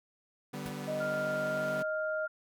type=chord; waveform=sawtooth; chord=G major; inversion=second; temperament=equal with one note detuned; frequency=146.83 / 192.74 / 246.9 Hz; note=D3 / G3 / B3; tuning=0 / -29 / 0 cents; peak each=-38 dBFS; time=0.53-1.83 s; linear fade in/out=10 ms
type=noise with exponential decay; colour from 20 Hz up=pink; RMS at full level=-41 dBFS; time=0.66-0.77 s; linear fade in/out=0 ms; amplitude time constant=22 ms
type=tone with pitch glide; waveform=sine; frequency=620 to 623.6 Hz; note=D#5 to D#5; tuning=-6 to +4 cents; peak=-32 dBFS; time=0.87-2.27 s; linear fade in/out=20 ms; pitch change=+10 cents; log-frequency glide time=1.45-1.54 s
type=tone; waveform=sine; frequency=1400 Hz; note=F6; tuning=4 cents sharp; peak=-35 dBFS; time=1-2.28 s; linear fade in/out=10 ms
effects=none